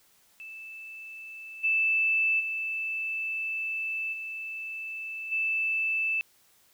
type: tone with level steps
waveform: sine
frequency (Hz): 2637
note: E7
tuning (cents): 0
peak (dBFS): -40 / -22 / -29 / -34 / -25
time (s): 0.4-6.21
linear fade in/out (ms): 0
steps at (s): 1.63 / 2.39 / 4.12 / 5.31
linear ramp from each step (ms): 20
effects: white hiss -63 dBFS RMS until 6.73 s